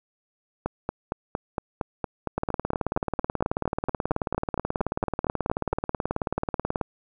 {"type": "two click trains", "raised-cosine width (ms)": 1, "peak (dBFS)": [-11, -12], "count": [83, 23], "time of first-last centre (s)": [[2.38, 6.812], [0.66, 5.729]], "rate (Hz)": [18.5, 4.34], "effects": []}